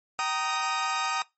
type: chord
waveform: sawtooth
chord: Eb major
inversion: first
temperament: equal with one note detuned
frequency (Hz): 771.4 / 932.3 / 1244.5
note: G5 / Bb5 / Eb6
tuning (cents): -28 / 0 / 0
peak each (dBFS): -29 / -28 / -25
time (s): 0.19-1.22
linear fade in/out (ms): 0
effects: noise-tail reverb RT60 0.2 s tail -22 dB re dry + MP3 32 kbps